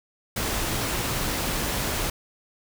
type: noise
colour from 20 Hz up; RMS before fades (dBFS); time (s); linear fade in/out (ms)
pink; -27; 0.36-2.1; 5
effects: none